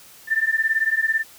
sine beating tone pair, 1774 / 1792 Hz, A6 / A6, +14 / +31 cents, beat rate 18 Hz, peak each -21 dBFS, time 0.27-1.24 s, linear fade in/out 50 ms, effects white hiss -47 dBFS RMS until 1.38 s

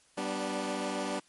15% pulse chord, G major, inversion none, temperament equal with one note detuned, 193.41 / 246.9 / 293.7 Hz, G3 / B3 / D4, -23 / 0 / 0 cents, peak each -30 / -31 / -29 dBFS, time 0.17-1.2 s, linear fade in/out 10 ms, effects white hiss -64 dBFS RMS until 1.28 s + MP3 48 kbps

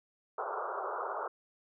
white band-pass noise, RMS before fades -37 dBFS, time 0.38-1.28 s, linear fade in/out 5 ms, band 380 to 1400 Hz, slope 96 dB/octave, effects none

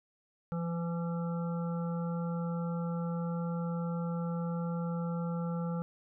harmonic tone with a mistuned harmonic, 168.8 Hz, E3, 41 cents sharp, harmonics 1 / 3 / 5 / 7 / 8, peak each -32 / -41 / -47 / -51 / -47 dBFS, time 0.52-5.82 s, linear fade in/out 0 ms, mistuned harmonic 1, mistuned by +17 cents, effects none

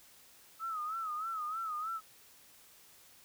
sine tone with vibrato, 1280 Hz, D#6, 49 cents sharp, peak -35 dBFS, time 0.59-2.01 s, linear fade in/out 50 ms, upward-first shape sine, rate 3.2 Hz, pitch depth 95 cents each way, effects white hiss -60 dBFS RMS until 3.24 s

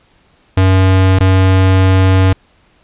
square tone with dropouts, 94.4 Hz, F#2, 35 cents sharp, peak -7 dBFS, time 0.57-2.33 s, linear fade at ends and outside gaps 5 ms, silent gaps 1.189-1.205 s, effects pink hiss -52 dBFS RMS until 2.83 s + resampled to 8000 Hz

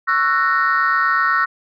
sine chord, F# dominant seventh, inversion second, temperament just, 1110 / 1332 / 1480 / 1850 Hz, C#6 / E6 / F#6 / A#6, +2 / +18 / 0 / -14 cents, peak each -20 / -17 / -19 / -19 dBFS, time 0.07-1.46 s, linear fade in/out 20 ms, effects tanh soft clip ceiling -7 dBFS

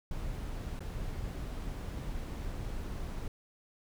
brown noise with dropouts, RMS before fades -38 dBFS, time 0.11-3.28 s, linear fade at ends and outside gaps 2 ms, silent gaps 0.793-0.805 s, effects none

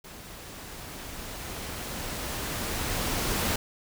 pink noise with level ramp, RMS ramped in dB -45 to -27 dBFS, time 0.04-3.56 s, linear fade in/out 5 ms, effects none

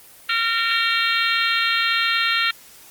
harmonic tone, 458.6 Hz, A#4, 28 cents flat, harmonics 3 / 4 / 5 / 6 / 7 / 8 / 9, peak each -23 / -24 / -25 / -26 / -26 / -27 / -28 dBFS, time 0.29-2.51 s, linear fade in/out 5 ms, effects white hiss -46 dBFS RMS until 2.9 s + Opus 24 kbps

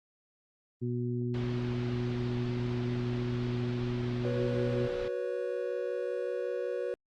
harmonic tone, 121.6 Hz, B2, 26 cents flat, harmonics 1 / 2 / 3, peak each -32 / -35 / -37 dBFS, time 0.81-4.88 s, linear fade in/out 20 ms
pink low-pass noise, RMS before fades -44 dBFS, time 1.34-5.08 s, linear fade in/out 2 ms, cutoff 4200 Hz, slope 24 dB/octave
triangle chord, F# suspended fourth, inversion none, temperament equal with one note detuned, 370 / 489.1 / 554.4 Hz, F#4 / B4 / C#5, 0 / -17 / 0 cents, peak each -35 / -32 / -35 dBFS, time 4.25-6.94 s, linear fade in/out 0 ms
effects Opus 32 kbps

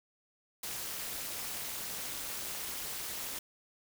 white noise with amplitude modulation, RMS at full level -36 dBFS, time 0.63-3.39 s, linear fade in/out 5 ms, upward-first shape sine, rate 267 Hz, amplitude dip 80%, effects none

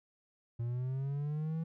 triangle linear sweep, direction up, 115.9 to 164.6 Hz, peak -31 dBFS, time 0.59-1.64 s, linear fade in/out 10 ms, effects none

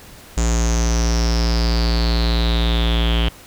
square tone with low-pass filter sweep, 57.7 Hz, A#1, 17 cents flat, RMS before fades -17 dBFS, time 0.37-3.29 s, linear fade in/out 5 ms, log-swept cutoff 7000 to 3100 Hz, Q 9, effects pink hiss -42 dBFS RMS until 3.46 s

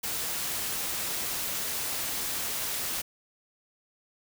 white noise, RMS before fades -32 dBFS, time 0.03-3.02 s, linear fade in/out 10 ms, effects none

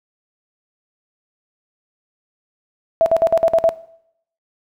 sine tone bursts, 659.3 Hz, E5, in tune, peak -9 dBFS, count 7, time 3.01-3.691 s, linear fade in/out 0 ms, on 51 ms, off 54 ms, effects noise-tail reverb RT60 0.7 s tail -19 dB re dry

